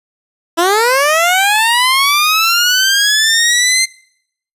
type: linear sweep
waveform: 15% pulse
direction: up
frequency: 324.9 to 2093 Hz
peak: -3 dBFS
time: 0.57-3.86 s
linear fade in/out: 20 ms
effects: noise-tail reverb RT60 0.7 s tail -24 dB re dry + resampled to 32000 Hz